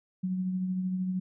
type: tone with tremolo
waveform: sine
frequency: 185 Hz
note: F#3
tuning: in tune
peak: -26 dBFS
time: 0.23-1.2 s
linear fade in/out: 10 ms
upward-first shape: triangle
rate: 13 Hz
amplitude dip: 40%
effects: none